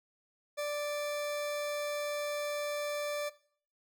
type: tone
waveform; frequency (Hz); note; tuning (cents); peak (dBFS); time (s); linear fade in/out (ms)
40% pulse; 587.3; D5; 0; -32; 0.57-3.3; 20
effects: noise-tail reverb RT60 0.5 s tail -17 dB re dry